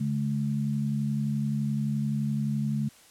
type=tone pair together; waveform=sine; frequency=141.94 / 213.6 Hz; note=C#3 / G#3; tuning=+41 / +49 cents; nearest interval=perfect fifth; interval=708 cents; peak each=-28 dBFS; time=0-2.89 s; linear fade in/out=10 ms; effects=white hiss -55 dBFS RMS until 3.1 s + low-pass 11000 Hz 12 dB/octave